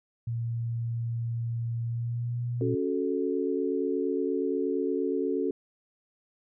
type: tone with pitch glide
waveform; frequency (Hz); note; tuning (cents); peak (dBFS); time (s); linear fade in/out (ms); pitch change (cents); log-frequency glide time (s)
sine; 116.54 to 120.51; A#2 to B2; 0 to -42; -28; 0.27-2.75; 5; +58; 1.85-2.41
type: chord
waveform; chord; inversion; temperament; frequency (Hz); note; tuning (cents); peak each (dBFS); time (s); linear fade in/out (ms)
sine; F# minor; second; equal with one note detuned; 277.2 / 370 / 438.5; C#4 / F#4 / A4; 0 / 0 / -6; -30; 2.61-5.51; 2
effects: none